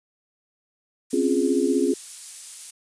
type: noise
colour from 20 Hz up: violet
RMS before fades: -32 dBFS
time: 1.1-2.71 s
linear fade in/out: 10 ms
type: chord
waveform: sine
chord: Db major seventh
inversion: third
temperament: equal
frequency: 261.6 / 277.2 / 349.2 / 415.3 Hz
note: C4 / Db4 / F4 / Ab4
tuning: 0 / 0 / 0 / 0 cents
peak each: -24 dBFS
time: 1.13-1.94 s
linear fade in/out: 5 ms
effects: resampled to 22050 Hz